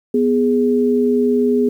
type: tone pair together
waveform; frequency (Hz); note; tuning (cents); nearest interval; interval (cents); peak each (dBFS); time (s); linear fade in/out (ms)
sine; 246.9 / 415.3; B3 / G#4; 0 / 0; major sixth; 900; -15; 0.14-1.69; 5
effects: 8-bit